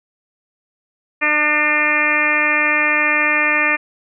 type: harmonic tone with a mistuned harmonic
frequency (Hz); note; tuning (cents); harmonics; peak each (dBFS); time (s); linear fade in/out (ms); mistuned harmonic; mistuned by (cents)
300.6; D4; +40; 1 / 2 / 3 / 4 / 5 / 6 / 7 / 8 / 9; -27 / -26 / -28 / -23 / -28 / -18 / -21 / -18 / -29; 1.21-3.77; 20; 5; -30
effects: none

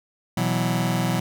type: chord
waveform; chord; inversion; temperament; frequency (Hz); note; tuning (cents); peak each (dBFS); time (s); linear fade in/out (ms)
sawtooth; B suspended fourth; none; just; 123.47 / 164.63 / 185.21; B2 / E3 / F#3; 0 / -2 / +2; -21; 0.37-1.2; 5
effects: none

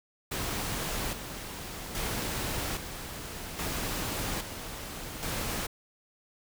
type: noise with tremolo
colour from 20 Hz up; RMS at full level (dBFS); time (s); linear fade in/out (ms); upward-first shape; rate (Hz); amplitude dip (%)
pink; -33; 0.31-5.67; 10; square; 0.61; 55
effects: none

